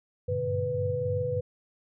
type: tone cluster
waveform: sine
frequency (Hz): 96.4 / 99.9 / 119.1 / 144.8 / 495.9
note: G2 / G2 / A#2 / D3 / B4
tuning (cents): -28 / +33 / +38 / -24 / +7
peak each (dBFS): -36 / -35 / -36 / -36 / -28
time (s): 0.28-1.41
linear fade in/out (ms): 10
effects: none